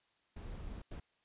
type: noise bursts at uneven times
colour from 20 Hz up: brown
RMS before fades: -45 dBFS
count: 2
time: 0.36-0.82 / 0.91-1 s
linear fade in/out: 5 ms
effects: white hiss -75 dBFS RMS until 1.24 s + resampled to 8000 Hz